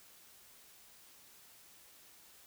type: silence
effects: white hiss -60 dBFS RMS until 2.46 s